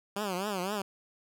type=tone with vibrato; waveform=10% pulse; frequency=194.4 Hz; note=G3; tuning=14 cents flat; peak=-23 dBFS; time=0.16-0.82 s; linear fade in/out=5 ms; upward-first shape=triangle; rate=3.9 Hz; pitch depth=190 cents each way; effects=none